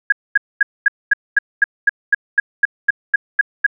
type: tone bursts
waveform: sine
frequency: 1644 Hz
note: G#6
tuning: 18 cents flat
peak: -7 dBFS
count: 15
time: 0.1-3.665 s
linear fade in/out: 5 ms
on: 23 ms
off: 230 ms
effects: none